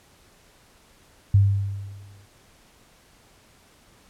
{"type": "tone with exponential decay", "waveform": "sine", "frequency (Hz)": 99.2, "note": "G2", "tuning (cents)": 21, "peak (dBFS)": -11, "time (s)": [1.34, 2.26], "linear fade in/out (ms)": 5, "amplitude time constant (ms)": 200, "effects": ["pink hiss -56 dBFS RMS until 4.09 s", "low-pass 12000 Hz 12 dB/octave"]}